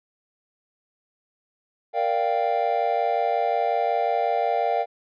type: chord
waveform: triangle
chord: G minor seventh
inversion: first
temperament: equal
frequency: 466.2 / 587.3 / 698.5 / 784 Hz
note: Bb4 / D5 / F5 / G5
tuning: 0 / 0 / 0 / 0 cents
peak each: -26 / -26 / -22 / -24 dBFS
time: 1.93-4.86 s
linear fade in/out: 50 ms
effects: resampled to 11025 Hz